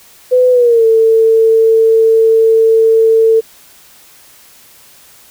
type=tone with pitch glide; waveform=sine; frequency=503 to 448.1 Hz; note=B4 to A4; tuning=+32 to +32 cents; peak=-5 dBFS; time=0.31-3.41 s; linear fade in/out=20 ms; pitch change=-200 cents; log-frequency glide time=0.51-0.85 s; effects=white hiss -42 dBFS RMS until 5.3 s